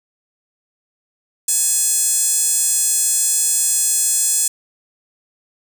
sawtooth tone with high-pass filter, 847 Hz, G#5, 34 cents sharp, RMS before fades -17 dBFS, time 1.48-4.48 s, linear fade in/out 5 ms, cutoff 7900 Hz, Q 3.5, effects none

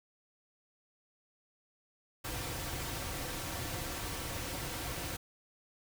pink noise with comb filter, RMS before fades -39 dBFS, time 2.24-5.17 s, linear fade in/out 10 ms, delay 4.8 ms, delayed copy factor -0.5, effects none

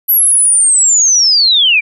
sine linear sweep, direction down, 11840 to 2286 Hz, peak -6 dBFS, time 0.08-1.81 s, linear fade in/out 20 ms, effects none

